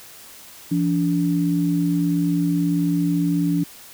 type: tone pair together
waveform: sine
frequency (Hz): 170.2 / 288.6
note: F3 / D4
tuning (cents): -44 / -30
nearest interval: major sixth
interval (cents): 914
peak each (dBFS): -20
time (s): 0.71-3.64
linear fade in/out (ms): 10
effects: white hiss -43 dBFS RMS until 3.93 s